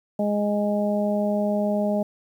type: harmonic tone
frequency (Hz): 206.8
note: G#3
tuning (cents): -7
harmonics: 1 / 2 / 3 / 4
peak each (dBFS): -23 / -31 / -24 / -34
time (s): 0.19-2.03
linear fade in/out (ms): 5
effects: 9-bit